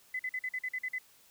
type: tone bursts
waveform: sine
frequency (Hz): 2016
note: B6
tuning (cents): +35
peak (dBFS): -32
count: 9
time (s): 0.14-0.985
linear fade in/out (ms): 5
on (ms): 53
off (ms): 46
effects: white hiss -62 dBFS RMS until 1.3 s